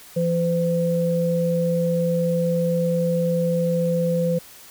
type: tone pair together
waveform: sine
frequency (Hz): 169.93 / 510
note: F3 / C5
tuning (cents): -47 / -44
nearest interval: octave + perfect fifth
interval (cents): 1903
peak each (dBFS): -21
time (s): 0.16-4.39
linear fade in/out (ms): 10
effects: white hiss -45 dBFS RMS until 4.7 s